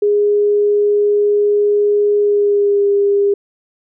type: tone with pitch glide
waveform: sine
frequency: 412.7 to 403 Hz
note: G#4 to G4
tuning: -11 to +48 cents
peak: -10 dBFS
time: 0.02-3.34 s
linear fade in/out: 5 ms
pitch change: -41 cents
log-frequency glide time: 2.19-2.87 s
effects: none